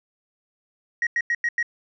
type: tone bursts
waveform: sine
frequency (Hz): 1891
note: A#6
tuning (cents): +24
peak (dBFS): -18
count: 5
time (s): 1.02-1.628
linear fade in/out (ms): 2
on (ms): 48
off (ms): 92
effects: tanh soft clip ceiling -17 dBFS

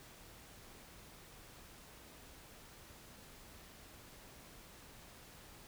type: silence
effects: pink hiss -57 dBFS RMS until 5.67 s

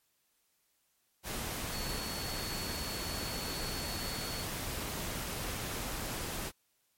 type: tone in noise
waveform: sine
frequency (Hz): 4410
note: C#8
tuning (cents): -10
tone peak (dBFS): -42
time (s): 1.7-4.46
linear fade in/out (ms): 50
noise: pink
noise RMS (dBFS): -38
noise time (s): 1.23-6.52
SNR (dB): -7
effects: white hiss -75 dBFS RMS until 6.97 s + MP3 64 kbps

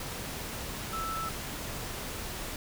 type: tone in noise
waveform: sine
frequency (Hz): 1318.5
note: E6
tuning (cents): 0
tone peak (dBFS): -33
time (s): 0.93-1.29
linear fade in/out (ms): 2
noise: pink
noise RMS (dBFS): -38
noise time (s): 0-2.56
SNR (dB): +2
effects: none

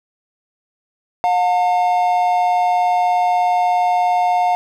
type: tone pair together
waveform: triangle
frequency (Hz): 716.8 / 900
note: F5 / A5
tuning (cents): +45 / +39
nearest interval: major third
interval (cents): 394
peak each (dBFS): -12 / -18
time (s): 1.24-4.55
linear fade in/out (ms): 0
effects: none

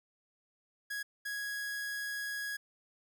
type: tone bursts at uneven times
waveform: 45% pulse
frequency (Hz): 1661.2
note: G#6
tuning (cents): 0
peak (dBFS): -36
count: 2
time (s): 0.9-1.03 / 1.25-2.57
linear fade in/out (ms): 10
effects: none

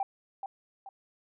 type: tone with echo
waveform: sine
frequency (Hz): 784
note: G5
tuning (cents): 0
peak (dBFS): -26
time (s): 0-0.03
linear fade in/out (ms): 2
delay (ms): 430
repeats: 2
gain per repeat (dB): -8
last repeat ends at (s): 0.89
effects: tanh soft clip ceiling -22 dBFS

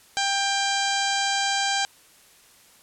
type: harmonic tone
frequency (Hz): 792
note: G5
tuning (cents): +18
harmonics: 1 / 2 / 3 / 4 / 5 / 6 / 7 / 8 / 9 / 10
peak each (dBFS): -26 / -28 / -33 / -30 / -32 / -32 / -37 / -34 / -36 / -37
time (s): 0.17-1.85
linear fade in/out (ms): 0
effects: white hiss -54 dBFS RMS until 2.82 s + low-pass 12000 Hz 12 dB/octave

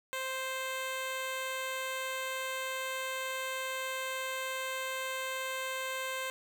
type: tone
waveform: 10% pulse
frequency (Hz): 523.3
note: C5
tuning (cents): 0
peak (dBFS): -26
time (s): 0.13-6.3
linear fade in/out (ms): 0
effects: none

